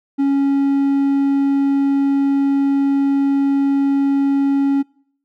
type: tone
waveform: triangle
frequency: 277.2 Hz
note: C#4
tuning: in tune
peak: -11 dBFS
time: 0.18-4.83 s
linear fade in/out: 20 ms
effects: noise-tail reverb RT60 0.6 s tail -25 dB re dry